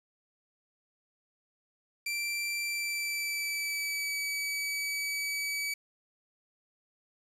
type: tone with pitch glide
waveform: sawtooth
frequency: 2349 to 2285 Hz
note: D7 to D7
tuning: 0 to -48 cents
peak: -28 dBFS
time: 2.06-5.74 s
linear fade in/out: 5 ms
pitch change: -48 cents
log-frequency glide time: 2.64-4.16 s
effects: resampled to 32000 Hz + 9-bit